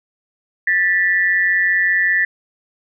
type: tone pair together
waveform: sine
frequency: 1770 / 1955.1 Hz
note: A6 / B6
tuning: +10 / -18 cents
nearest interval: major second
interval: 172 cents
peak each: -15 / -17 dBFS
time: 0.67-2.25 s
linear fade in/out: 5 ms
effects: none